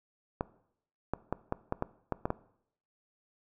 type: clicks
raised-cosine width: 1 ms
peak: -16 dBFS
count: 9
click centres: 0.409 / 1.136 / 1.326 / 1.524 / 1.724 / 1.824 / 2.123 / 2.255 / 2.304 s
effects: noise-tail reverb RT60 0.7 s tail -19 dB re dry